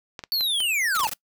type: clicks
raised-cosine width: 0.2 ms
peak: -17 dBFS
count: 4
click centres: 0.192 / 0.238 / 0.409 / 0.604 s
type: linear sweep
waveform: square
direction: down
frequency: 4524 to 830.6 Hz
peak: -22 dBFS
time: 0.32-1.07 s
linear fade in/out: 0 ms
type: noise bursts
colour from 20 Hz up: white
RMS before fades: -30 dBFS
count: 5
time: 0.95-1.135 s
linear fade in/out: 0 ms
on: 21 ms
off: 20 ms
effects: noise-tail reverb RT60 0.1 s tail -23 dB re dry